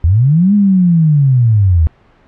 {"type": "linear two-way sweep", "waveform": "sine", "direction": "up then down", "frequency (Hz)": [75.3, 208.8, 75.3], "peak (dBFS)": -6, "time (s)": [0.04, 1.87], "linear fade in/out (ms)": 0, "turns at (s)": 0.54, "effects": ["pink hiss -48 dBFS RMS until 2.27 s", "low-pass 2000 Hz 12 dB/octave"]}